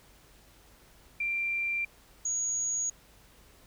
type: tone pair in turn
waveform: sine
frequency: 2366 / 6692 Hz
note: D7 / G#8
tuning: +12 / +12 cents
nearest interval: octave + tritone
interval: 1800 cents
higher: second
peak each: -28 dBFS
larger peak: neither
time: 1.2-1.85 / 2.25-2.9 s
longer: neither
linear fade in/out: 5 ms
effects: added 50 Hz sine -62 dBFS peak until 3.66 s + pink hiss -59 dBFS RMS until 3.66 s